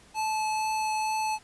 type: tone with vibrato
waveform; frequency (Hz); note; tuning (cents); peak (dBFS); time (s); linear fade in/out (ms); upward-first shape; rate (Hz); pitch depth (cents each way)
square; 867; A5; -26; -27; 0.14-1.39; 50; triangle; 2.2; 9
effects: pink hiss -56 dBFS RMS until 1.43 s + resampled to 24000 Hz